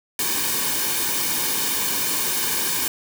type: noise with comb filter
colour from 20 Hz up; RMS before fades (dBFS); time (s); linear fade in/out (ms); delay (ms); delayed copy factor
white; -23; 0.19-2.88; 2; 1.5; -0.7
effects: none